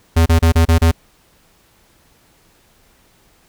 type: tone bursts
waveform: square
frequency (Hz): 82.41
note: E2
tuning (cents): 0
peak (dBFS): -9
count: 6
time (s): 0.16-0.915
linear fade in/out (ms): 10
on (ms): 100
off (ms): 31
effects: pink hiss -54 dBFS RMS until 3.48 s